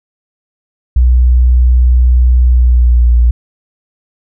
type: tone with pitch glide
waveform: sine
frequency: 61.74 to 59.22 Hz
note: B1 to A#1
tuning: 0 to +28 cents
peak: -4 dBFS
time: 0.96-3.31 s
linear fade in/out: 5 ms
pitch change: -72 cents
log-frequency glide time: 2.48-3.18 s
effects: none